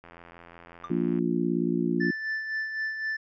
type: click train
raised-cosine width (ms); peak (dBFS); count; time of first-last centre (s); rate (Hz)
0.5; -32; 99; 0.04-1.188; 85.4
type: tone with exponential decay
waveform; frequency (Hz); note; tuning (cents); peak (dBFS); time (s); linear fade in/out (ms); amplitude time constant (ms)
triangle; 1191; D6; +24; -29; 0.84-0.93; 2; 18
type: harmonic tone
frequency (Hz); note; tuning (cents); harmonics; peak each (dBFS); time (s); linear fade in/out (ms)
58.27; A#1; 0; 3 / 4 / 5 / 6; -29 / -29 / -29 / -29; 0.9-2.11; 5
type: tone with tremolo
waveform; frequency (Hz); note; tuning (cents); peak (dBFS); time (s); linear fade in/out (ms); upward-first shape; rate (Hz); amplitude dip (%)
triangle; 1760; A6; 0; -25; 2-3.17; 10; sine; 3.9; 50
effects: resampled to 16000 Hz